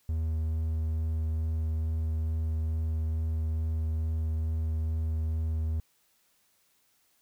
triangle tone with vibrato, 79.6 Hz, D#2, 40 cents sharp, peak -25 dBFS, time 0.09-5.8 s, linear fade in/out 0 ms, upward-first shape sine, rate 2.3 Hz, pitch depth 9 cents each way, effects white hiss -69 dBFS RMS until 7.21 s

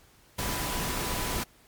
sine tone in noise, 992 Hz, B5, 7 cents sharp, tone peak -40 dBFS, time 0.38-1.44 s, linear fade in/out 10 ms, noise pink, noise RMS -31 dBFS, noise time 0.38-1.44 s, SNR -12 dB, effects pink hiss -59 dBFS RMS until 1.67 s + MP3 96 kbps

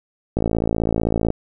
click train, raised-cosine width 2 ms, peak -6 dBFS, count 53, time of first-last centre 0.37-1.304 s, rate 55.7 Hz, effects none

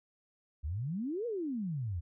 sine exponential two-way sweep, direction up then down, 67 to 495.4 to 78.6 Hz, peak -33 dBFS, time 0.63-2.01 s, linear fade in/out 20 ms, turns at 1.26 s, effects none

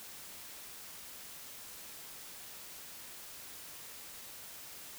silence, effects white hiss -49 dBFS RMS until 4.98 s

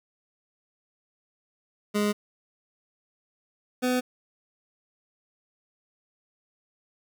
25% pulse tone pair in turn, 207.7 / 251.3 Hz, G#3 / B3, 0 / +30 cents, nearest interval minor third, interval 330 cents, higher second, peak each -19 dBFS, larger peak neither, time 1.94-2.13 / 3.82-4.01 s, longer neither, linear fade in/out 20 ms, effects 10-bit

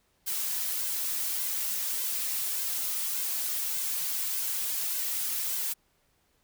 blue noise with flanger, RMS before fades -31 dBFS, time 0.26-5.74 s, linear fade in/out 20 ms, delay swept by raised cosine 1.9 to 4.1 ms, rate 1.7 Hz, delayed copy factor +0.6, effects pink hiss -70 dBFS RMS until 6.43 s

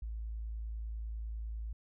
sine tone, 55 Hz, A1, in tune, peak -37 dBFS, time 0.02-1.73 s, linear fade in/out 5 ms, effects none

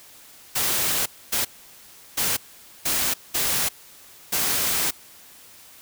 white noise bursts at uneven times, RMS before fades -23 dBFS, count 6, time 0.55-1.06 / 1.32-1.45 / 2.17-2.37 / 2.85-3.14 / 3.34-3.69 / 4.32-4.91 s, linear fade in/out 10 ms, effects white hiss -48 dBFS RMS until 5.81 s

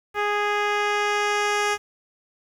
10% pulse tone with low-pass filter sweep, 413.7 Hz, G#4, 7 cents flat, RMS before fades -23 dBFS, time 0.14-1.78 s, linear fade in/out 50 ms, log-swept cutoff 2300 to 8700 Hz, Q 0.7, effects 8-bit

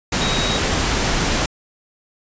sine tone in noise, 3800 Hz, A#7, 33 cents sharp, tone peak -24 dBFS, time 0.21-0.58 s, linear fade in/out 5 ms, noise pink, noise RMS -19 dBFS, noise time 0.12-1.46 s, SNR -8 dB, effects resampled to 16000 Hz

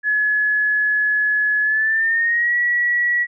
sine tone with pitch glide, 1700 to 1930.4 Hz, G#6 to B6, +40 to -40 cents, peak -15 dBFS, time 0.03-3.27 s, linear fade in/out 50 ms, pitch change +220 cents, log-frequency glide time 1.62-2.56 s, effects none

